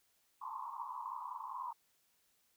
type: band-pass noise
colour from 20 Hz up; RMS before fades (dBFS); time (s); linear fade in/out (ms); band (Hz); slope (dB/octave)
white; -44; 0.41-1.73; 10; 900 to 1100; 96
effects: white hiss -75 dBFS RMS until 2.56 s